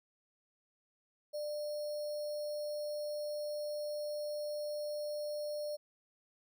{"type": "tone with sample-and-hold", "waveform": "sine", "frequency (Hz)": 595, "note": "D5", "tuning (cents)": 22, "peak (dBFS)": -36, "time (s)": [1.33, 5.77], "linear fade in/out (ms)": 20, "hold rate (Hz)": 4900, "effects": []}